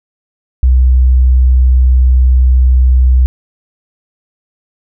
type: tone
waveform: sine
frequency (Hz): 63.4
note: B1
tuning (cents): +46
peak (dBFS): -4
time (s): 0.63-3.26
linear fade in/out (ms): 0
effects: none